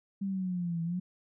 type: exponential two-way sweep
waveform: sine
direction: down then up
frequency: 198.8 to 164.81 to 185.4 Hz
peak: -30 dBFS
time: 0.21-1 s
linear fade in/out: 10 ms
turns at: 0.83 s
effects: none